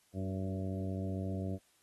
harmonic tone with a mistuned harmonic, 95.3 Hz, G2, 48 cents flat, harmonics 1 / 2 / 3 / 4 / 5 / 6 / 7, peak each -37 / -39 / -43 / -47 / -50 / -48 / -49 dBFS, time 0.13-1.59 s, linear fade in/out 50 ms, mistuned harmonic 4, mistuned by -17 cents, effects white hiss -70 dBFS RMS until 1.82 s + AAC 32 kbps

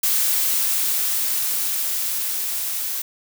blue noise with level ramp, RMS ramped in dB -19 to -26 dBFS, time 0.03-3.02 s, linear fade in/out 5 ms, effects none

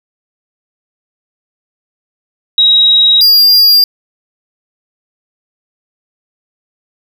sine / square tone pair in turn, 3820 / 4801 Hz, A#7 / D8, +42 / +37 cents, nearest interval major third, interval 395 cents, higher second, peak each -4 dBFS, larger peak neither, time 2.58-3.21 / 3.21-3.84 s, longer neither, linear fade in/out 2 ms, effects 7-bit

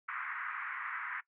pink band-pass noise, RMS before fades -40 dBFS, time 0.08-1.21 s, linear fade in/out 10 ms, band 1100 to 2100 Hz, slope 48 dB/octave, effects noise-tail reverb RT60 0.1 s tail -19 dB re dry

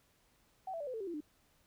sine tone with pitch steps, 758 / 663.7 / 581.1 / 508.8 / 445.5 / 390.1 / 341.6 / 299.1 Hz, F#5 / E5 / D5 / C5 / A4 / G4 / F4 / D4, +42 / +12 / -18 / -48 / +22 / -8 / -38 / +32 cents, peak -38 dBFS, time 0.67-1.206 s, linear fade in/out 5 ms, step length 67 ms, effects pink hiss -71 dBFS RMS until 1.66 s

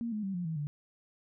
sine tone with pitch steps, 233.1 / 212.5 / 193.76 / 176.66 / 161.06 / 146.84 Hz, A#3 / G#3 / G3 / F3 / E3 / D3, 0 / +40 / -20 / +20 / -40 / 0 cents, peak -32 dBFS, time 0.01-0.67 s, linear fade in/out 0 ms, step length 110 ms, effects none

